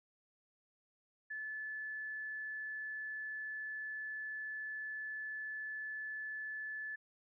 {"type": "tone", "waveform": "sine", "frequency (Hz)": 1733, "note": "A6", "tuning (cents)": -27, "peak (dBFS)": -40, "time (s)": [1.3, 6.96], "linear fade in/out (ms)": 10, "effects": []}